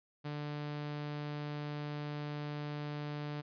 sawtooth tone, 147.7 Hz, D3, 10 cents sharp, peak -34 dBFS, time 0.24-3.42 s, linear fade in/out 20 ms, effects resampled to 11025 Hz

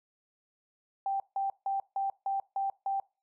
sine tone bursts, 784 Hz, G5, in tune, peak -28 dBFS, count 7, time 1.06-3 s, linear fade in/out 2 ms, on 140 ms, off 160 ms, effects noise-tail reverb RT60 0.3 s tail -22 dB re dry

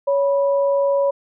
sine tone pair together, 558.7 / 980 Hz, C#5 / B5, +13 / -14 cents, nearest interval minor seventh, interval 973 cents, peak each -15 / -26 dBFS, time 0.07-1.11 s, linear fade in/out 10 ms, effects none

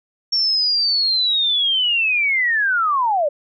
sine linear sweep, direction down, 5500 to 552 Hz, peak -15 dBFS, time 0.32-3.29 s, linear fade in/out 10 ms, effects none

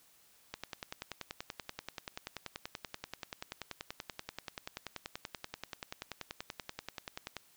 click train, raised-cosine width 0.2 ms, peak -22 dBFS, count 72, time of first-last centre 0.54-7.367 s, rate 10.4 Hz, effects white hiss -65 dBFS RMS until 7.56 s

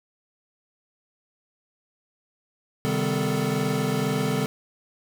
square tone cluster, 133.7 / 155.8 / 197.7 / 252.7 / 439.4 Hz, C3 / D#3 / G3 / B3 / A4, +38 / +3 / +15 / +40 / -2 cents, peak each -30 dBFS, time 2.85-4.46 s, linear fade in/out 0 ms, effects none

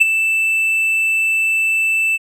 triangle tone with ADSR envelope, 2648 Hz, E7, 7 cents sharp, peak -3 dBFS, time 0-2.18 s, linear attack 16 ms, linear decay 18 ms, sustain -9 dB, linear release 29 ms, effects none

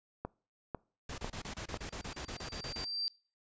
click train, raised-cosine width 1 ms, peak -23 dBFS, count 4, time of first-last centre 0.25-1.743 s, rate 2.01 Hz
pink noise bursts, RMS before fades -42 dBFS, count 15, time 1.09-2.847 s, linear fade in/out 5 ms, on 91 ms, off 28 ms
sine tone with exponential growth, 4699 Hz, D8, in tune, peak -31 dBFS, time 1.79-3.08 s, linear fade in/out 0 ms, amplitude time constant 280 ms
effects noise-tail reverb RT60 0.4 s tail -24 dB re dry + resampled to 16000 Hz

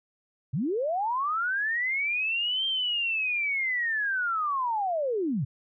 sine linear two-way sweep, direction up then down, 111 to 3177 to 111 Hz, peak -25 dBFS, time 0.53-5.45 s, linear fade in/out 10 ms, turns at 2.66 s, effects none

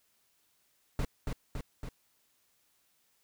brown noise with echo, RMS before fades -31 dBFS, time 0.99-1.05 s, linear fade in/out 2 ms, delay 280 ms, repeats 3, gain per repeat -3 dB, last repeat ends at 1.89 s, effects white hiss -72 dBFS RMS until 3.23 s

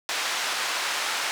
pink band-pass noise, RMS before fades -28 dBFS, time 0.09-1.31 s, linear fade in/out 0 ms, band 1000 to 6500 Hz, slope 12 dB/octave, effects none

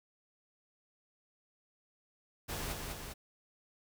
pink noise with echo, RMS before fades -39 dBFS, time 2.48-2.74 s, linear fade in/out 20 ms, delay 200 ms, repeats 2, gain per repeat -3 dB, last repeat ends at 3.14 s, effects none

